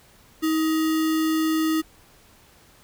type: tone with sample-and-hold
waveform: sine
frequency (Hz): 317.5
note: D#4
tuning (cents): +35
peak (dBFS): -19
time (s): 0.42-1.82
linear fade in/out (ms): 20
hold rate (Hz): 1575
effects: pink hiss -54 dBFS RMS until 2.83 s